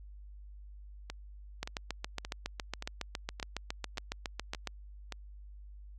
two click trains, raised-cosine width 0.2 ms, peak -22 / -18 dBFS, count 8 / 23, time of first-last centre 1.1-5.123 / 1.63-4.673 s, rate 1.74 / 7.23 Hz, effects added 50 Hz sine -47 dBFS peak until 5.98 s + AAC 48 kbps

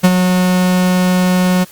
45% pulse tone with ADSR envelope, 182.4 Hz, F#3, 24 cents flat, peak -4 dBFS, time 0.03-1.65 s, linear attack 17 ms, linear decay 47 ms, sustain -6 dB, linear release 21 ms, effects white hiss -40 dBFS RMS until 1.71 s + Opus 48 kbps

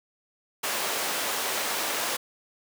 pink high-pass noise, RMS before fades -29 dBFS, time 0.63-2.17 s, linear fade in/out 10 ms, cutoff 500 Hz, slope 12 dB/octave, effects none

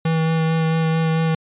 square tone with vibrato, 161.5 Hz, E3, 35 cents flat, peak -17 dBFS, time 0.05-1.35 s, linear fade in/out 5 ms, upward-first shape sine, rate 4.5 Hz, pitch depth 12 cents each way, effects resampled to 8000 Hz

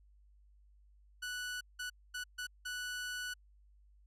sawtooth tone bursts at uneven times, 1480 Hz, F#6, in tune, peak -35 dBFS, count 5, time 1.22-1.61 / 1.79-1.9 / 2.14-2.24 / 2.38-2.47 / 2.65-3.34 s, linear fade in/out 10 ms, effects added 50 Hz sine -61 dBFS peak until 4.06 s + low-pass 12000 Hz 12 dB/octave

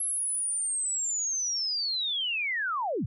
sine linear sweep, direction down, 11175 to 75.9 Hz, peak -27 dBFS, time 0-3.06 s, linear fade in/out 5 ms, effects none

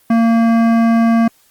sine tone with hard clipping, 229.2 Hz, A#3, 29 cents flat, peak -11 dBFS, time 0.1-1.28 s, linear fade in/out 5 ms, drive 14 dB, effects white hiss -53 dBFS RMS until 1.5 s + Opus 32 kbps

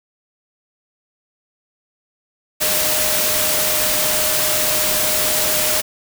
sine tone in noise, 615 Hz, D#5, 20 cents flat, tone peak -26 dBFS, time 2.6-5.82 s, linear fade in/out 20 ms, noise white, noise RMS -18 dBFS, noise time 2.6-5.82 s, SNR -11 dB, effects none

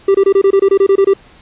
triangle tone bursts, 392 Hz, G4, in tune, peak -4 dBFS, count 12, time 0.08-1.136 s, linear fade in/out 5 ms, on 66 ms, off 24 ms, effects pink hiss -44 dBFS RMS until 1.41 s + resampled to 8000 Hz

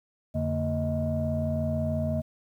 sine tone cluster, 86.4 / 144.7 / 230.8 / 629 Hz, F2 / D3 / A#3 / D#5, -18 / -25 / -17 / +19 cents, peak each -30 dBFS, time 0.34-2.22 s, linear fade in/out 20 ms, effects tanh soft clip ceiling -18 dBFS + 10-bit

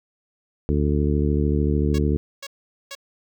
harmonic tone, 73.42 Hz, D2, in tune, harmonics 1 / 2 / 3 / 4 / 5 / 6, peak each -21 / -24 / -26 / -27 / -28 / -29 dBFS, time 0.69-2.17 s, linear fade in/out 0 ms
5% pulse tone bursts, 554.4 Hz, C#5, in tune, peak -21 dBFS, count 3, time 1.94-2.952 s, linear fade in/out 5 ms, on 44 ms, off 440 ms
effects none

